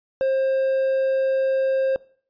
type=tone; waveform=triangle; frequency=532 Hz; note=C5; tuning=29 cents sharp; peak=-16 dBFS; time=0.21-1.96 s; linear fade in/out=0 ms; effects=noise-tail reverb RT60 0.5 s tail -22 dB re dry + resampled to 11025 Hz